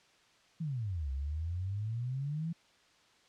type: exponential two-way sweep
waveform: sine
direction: down then up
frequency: 170.2 to 65.5 to 170.2 Hz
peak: -33 dBFS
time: 0.6-2.53 s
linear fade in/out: 10 ms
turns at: 1.11 s
effects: white hiss -65 dBFS RMS until 3.28 s + low-pass 5000 Hz 12 dB/octave